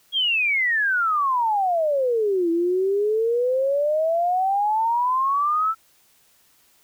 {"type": "exponential two-way sweep", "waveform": "sine", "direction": "down then up", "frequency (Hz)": [3322, 330.2, 1336], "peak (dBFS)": -18, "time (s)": [0.12, 5.75], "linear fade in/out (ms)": 50, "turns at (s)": 2.5, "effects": ["white hiss -59 dBFS RMS until 6.83 s"]}